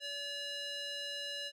square tone with band-pass filter, 572 Hz, D5, 46 cents flat, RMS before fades -41 dBFS, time 0-1.52 s, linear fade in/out 50 ms, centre 3500 Hz, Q 2.2, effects none

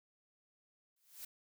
blue noise with exponential growth, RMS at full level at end -44 dBFS, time 0.96-1.25 s, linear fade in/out 5 ms, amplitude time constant 62 ms, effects none

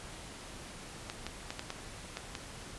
clicks, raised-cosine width 0.2 ms, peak -20 dBFS, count 7, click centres 1.099 / 1.266 / 1.505 / 1.594 / 1.704 / 2.171 / 2.352 s, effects pink hiss -47 dBFS RMS until 2.78 s + resampled to 24000 Hz

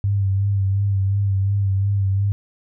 sine tone with vibrato, 98.6 Hz, G2, 11 cents sharp, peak -16 dBFS, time 0.04-2.32 s, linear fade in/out 0 ms, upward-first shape sine, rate 2.8 Hz, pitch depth 38 cents each way, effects none

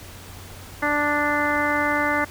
harmonic tone, 293.7 Hz, D4, in tune, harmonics 1 / 2 / 3 / 4 / 5 / 6 / 7, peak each -27 / -27 / -27 / -27 / -27 / -27 / -27 dBFS, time 0.82-2.25 s, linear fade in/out 10 ms, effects added 91 Hz sine -42 dBFS peak until 2.3 s + pink hiss -42 dBFS RMS until 2.3 s

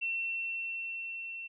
sine tone with level ramp, 2705 Hz, E7, 44 cents sharp, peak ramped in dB -30 to -39 dBFS, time 0.01-1.48 s, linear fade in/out 20 ms, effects none

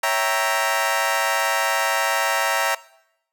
20% pulse chord, C# diminished seventh, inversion none, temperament equal, 554.4 / 659.3 / 784 / 932.3 Hz, C#5 / E5 / G5 / Bb5, 0 / 0 / 0 / 0 cents, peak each -22 / -19 / -21 / -18 dBFS, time 0.03-2.75 s, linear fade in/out 5 ms, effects noise-tail reverb RT60 0.8 s tail -20 dB re dry

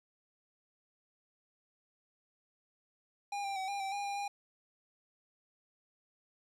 square tone with pitch steps, 810 / 791 / 761 / 803 / 777 / 810 / 803 / 809 Hz, G#5 / G5 / F#5 / G5 / G5 / G#5 / G5 / G#5, -43 / +15 / +48 / +41 / -16 / -43 / +41 / -46 cents, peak -36 dBFS, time 3.32-4.28 s, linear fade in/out 5 ms, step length 120 ms, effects low-pass 8000 Hz 12 dB/octave + 11-bit

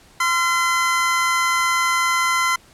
square tone cluster, 1032 / 1369 / 2044 Hz, C6 / F6 / C7, -24 / -35 / -41 cents, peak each -22 dBFS, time 0.2-2.56 s, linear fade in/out 5 ms, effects pink hiss -50 dBFS RMS until 2.73 s + low-pass 11000 Hz 12 dB/octave

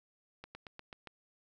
slowing click train, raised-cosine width 0.3 ms, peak -30 dBFS, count 6, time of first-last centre 0.44-1.073 s, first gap 110 ms, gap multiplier 1.07, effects none

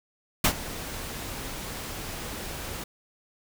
pink noise with ADSR envelope, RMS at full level -18 dBFS, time 0.44-2.84 s, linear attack 5 ms, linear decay 78 ms, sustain -18 dB, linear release 6 ms, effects none

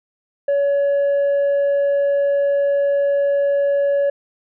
sine tone with tanh clipping, 564 Hz, C#5, 30 cents sharp, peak -15 dBFS, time 0.48-4.1 s, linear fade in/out 5 ms, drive 2 dB, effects none

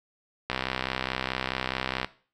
click train, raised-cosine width 0.3 ms, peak -11 dBFS, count 101, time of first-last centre 0.5-2.046 s, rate 64.7 Hz, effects noise-tail reverb RT60 0.4 s tail -17 dB re dry

